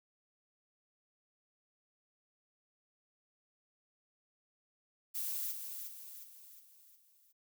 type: noise with echo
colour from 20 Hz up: violet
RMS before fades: -38 dBFS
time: 5.14-5.53 s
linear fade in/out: 20 ms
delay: 360 ms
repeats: 5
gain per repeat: -6 dB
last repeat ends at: 7.33 s
effects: none